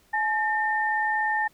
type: tone pair together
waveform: sine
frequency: 853 / 1809.1 Hz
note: G#5 / A6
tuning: +46 / +48 cents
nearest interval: octave + minor second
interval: 1302 cents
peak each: -25 dBFS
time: 0.13-1.48 s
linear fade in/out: 10 ms
effects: pink hiss -61 dBFS RMS until 1.53 s